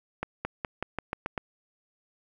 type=accelerating click train; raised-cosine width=0.5 ms; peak=-15 dBFS; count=8; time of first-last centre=0.23-1.378 s; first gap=220 ms; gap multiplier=0.9; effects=9-bit